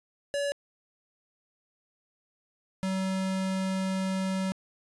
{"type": "tone pair in turn", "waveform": "square", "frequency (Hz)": [569, 189.88], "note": ["C#5", "F#3"], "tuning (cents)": [45, 45], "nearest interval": "octave + perfect fifth", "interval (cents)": 1900, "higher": "first", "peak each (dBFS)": -28, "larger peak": "neither", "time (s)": [[0.34, 0.52], [2.83, 4.52]], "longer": "second", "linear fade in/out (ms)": 0, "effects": ["resampled to 24000 Hz", "11-bit"]}